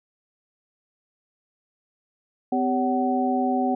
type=tone cluster; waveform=sine; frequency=254.4 / 395.2 / 563 / 752 Hz; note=C4 / G4 / C#5 / F#5; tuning=-48 / +14 / +27 / +28 cents; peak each=-23 / -30 / -31 / -24 dBFS; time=2.52-3.75 s; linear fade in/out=5 ms; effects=none